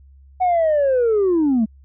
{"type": "linear sweep", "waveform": "sine", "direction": "down", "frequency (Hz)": [748, 207.9], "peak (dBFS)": -12, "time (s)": [0.4, 1.66], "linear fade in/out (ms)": 20, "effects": ["tanh soft clip ceiling -12 dBFS", "added 68 Hz sine -44 dBFS peak until 1.84 s"]}